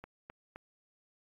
click train, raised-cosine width 0.5 ms, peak -30 dBFS, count 3, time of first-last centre 0.04-0.559 s, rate 3.85 Hz, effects AAC 48 kbps

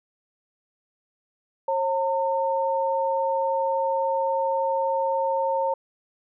sine tone pair together, 540 / 908.2 Hz, C#5 / A#5, -45 / -45 cents, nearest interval major sixth, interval 900 cents, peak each -24 dBFS, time 1.68-5.74 s, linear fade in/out 5 ms, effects none

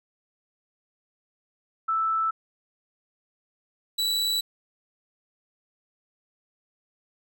sine / 40% pulse tone pair in turn, 1318.5 / 3942 Hz, E6 / B7, 0 / -4 cents, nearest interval octave + perfect fifth, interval 1896 cents, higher second, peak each -22 dBFS, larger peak neither, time 1.88-2.31 / 3.98-4.41 s, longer neither, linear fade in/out 10 ms, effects none

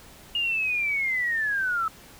sine linear sweep, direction down, 2856 to 1288 Hz, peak -23 dBFS, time 0.35-1.88 s, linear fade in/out 2 ms, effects pink hiss -49 dBFS RMS until 2.19 s

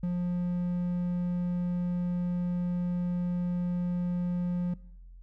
triangle tone, 177 Hz, F3, 23 cents sharp, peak -25 dBFS, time 0.03-4.74 s, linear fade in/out 5 ms, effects noise-tail reverb RT60 0.8 s tail -21 dB re dry + added 43 Hz sine -46 dBFS peak until 5.22 s

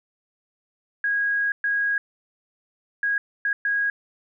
sine tone bursts at uneven times, 1645 Hz, G#6, 17 cents flat, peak -20 dBFS, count 5, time 1.04-1.52 / 1.64-1.98 / 3.03-3.18 / 3.45-3.53 / 3.65-3.9 s, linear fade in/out 2 ms, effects none

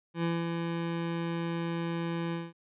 25% pulse tone with ADSR envelope, 168.2 Hz, E3, 35 cents sharp, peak -23 dBFS, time 0.14-2.53 s, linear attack 94 ms, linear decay 210 ms, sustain -4 dB, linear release 200 ms, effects resampled to 8000 Hz

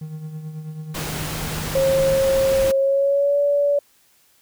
triangle tone with tremolo, 155.56 Hz, D#3, in tune, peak -25 dBFS, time 0.01-2.19 s, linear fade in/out 5 ms, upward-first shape triangle, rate 9.2 Hz, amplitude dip 60%
pink noise, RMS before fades -28 dBFS, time 0.94-2.72 s, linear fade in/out 10 ms
sine tone with pitch glide, 538 to 573.3 Hz, C5 to D5, +48 to -42 cents, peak -15 dBFS, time 1.75-3.79 s, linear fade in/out 5 ms, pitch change +110 cents, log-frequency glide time 2.68-3.39 s
effects white hiss -58 dBFS RMS until 4.41 s

